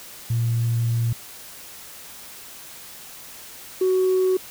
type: tone pair in turn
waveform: sine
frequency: 116.54 / 372.7 Hz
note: A#2 / F#4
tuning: 0 / +13 cents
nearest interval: octave + minor sixth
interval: 2013 cents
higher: second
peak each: -18 / -15 dBFS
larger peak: second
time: 0.3-1.13 / 3.81-4.37 s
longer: first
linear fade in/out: 5 ms
effects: tanh soft clip ceiling -14 dBFS + white hiss -41 dBFS RMS until 4.5 s